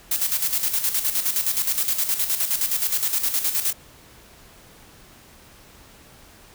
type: noise with tremolo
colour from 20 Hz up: blue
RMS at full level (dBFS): -21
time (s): 0.11-3.73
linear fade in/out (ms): 5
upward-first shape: square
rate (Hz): 9.6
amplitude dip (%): 60
effects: pink hiss -49 dBFS RMS until 6.54 s